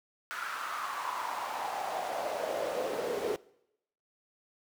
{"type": "noise with high-pass filter sweep", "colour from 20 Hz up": "brown", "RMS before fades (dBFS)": -35, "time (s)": [0.31, 3.36], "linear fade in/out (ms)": 0, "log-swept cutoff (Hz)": [1400, 420], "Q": 4.7, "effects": ["noise-tail reverb RT60 0.8 s tail -22 dB re dry"]}